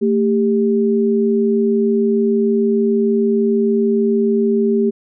sine tone pair together, 224.2 / 397.6 Hz, A3 / G4, +33 / +25 cents, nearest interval minor seventh, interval 992 cents, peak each -15 dBFS, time 0.01-4.91 s, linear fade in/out 20 ms, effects none

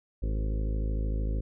harmonic tone with a mistuned harmonic, 53.2 Hz, G#1, 42 cents sharp, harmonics 1 / 2 / 3 / 4 / 5 / 6 / 7 / 8 / 9 / 10, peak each -27 / -37 / -42 / -43 / -43 / -47 / -47 / -50 / -48 / -49 dBFS, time 0.22-1.41 s, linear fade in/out 10 ms, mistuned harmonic 7, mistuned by +35 cents, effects none

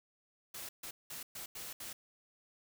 white noise bursts at uneven times, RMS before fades -45 dBFS, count 6, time 0.54-0.69 / 0.83-0.91 / 1.1-1.23 / 1.35-1.46 / 1.55-1.73 / 1.8-1.93 s, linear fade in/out 5 ms, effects none

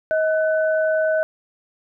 sine tone pair together, 632 / 1502.2 Hz, D#5 / F#6, +27 / +26 cents, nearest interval octave + minor third, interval 1499 cents, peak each -17 / -25 dBFS, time 0.11-1.23 s, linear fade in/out 0 ms, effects none

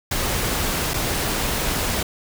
pink noise with dropouts, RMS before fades -23 dBFS, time 0.11-2.03 s, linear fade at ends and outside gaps 5 ms, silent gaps 0.936-0.94 s, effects none

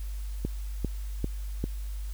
click train, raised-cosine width 3 ms, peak -16 dBFS, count 4, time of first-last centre 0.45-1.64 s, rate 2.52 Hz, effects added 50 Hz sine -32 dBFS peak until 2.13 s + white hiss -53 dBFS RMS until 2.13 s

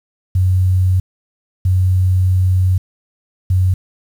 sine tone bursts at uneven times, 92.5 Hz, F#2, in tune, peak -10 dBFS, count 3, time 0.35-1 / 1.65-2.78 / 3.5-3.74 s, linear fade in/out 5 ms, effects 7-bit

